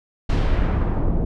brown noise with low-pass filter sweep, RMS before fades -19 dBFS, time 0.29-1.25 s, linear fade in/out 10 ms, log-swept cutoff 5100 to 540 Hz, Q 0.95, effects none

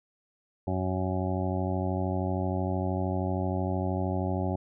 harmonic tone, 93 Hz, F#2, 9 cents sharp, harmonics 1 / 2 / 3 / 4 / 6 / 7 / 8 / 9, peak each -30 / -33 / -35 / -36 / -38 / -38 / -39 / -40 dBFS, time 0.67-4.56 s, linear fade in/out 5 ms, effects none

